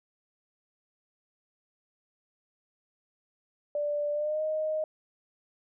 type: tone with pitch glide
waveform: sine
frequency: 587.3 to 621.9 Hz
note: D5 to D#5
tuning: 0 to -1 cents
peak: -27 dBFS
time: 3.75-4.84 s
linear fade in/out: 2 ms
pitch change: +99 cents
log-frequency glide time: 4.12-4.42 s
effects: none